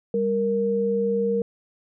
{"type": "tone pair together", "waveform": "sine", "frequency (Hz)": [198.18, 466.2], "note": ["G3", "A#4"], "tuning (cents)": [19, 0], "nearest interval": "octave + minor third", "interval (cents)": 1481, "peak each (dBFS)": [-26, -21], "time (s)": [0.14, 1.42], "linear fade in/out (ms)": 2, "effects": []}